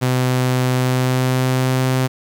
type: tone with pitch glide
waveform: sawtooth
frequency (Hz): 127.3 to 129.67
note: C3 to C3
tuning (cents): -47 to -15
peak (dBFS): -11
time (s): 0.01-2.08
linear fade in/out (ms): 20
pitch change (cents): +32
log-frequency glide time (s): 0.73-1.85
effects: 8-bit